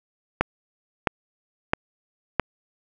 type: click train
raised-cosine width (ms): 0.5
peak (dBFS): -3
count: 4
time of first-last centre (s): 0.41-2.397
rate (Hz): 1.51
effects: none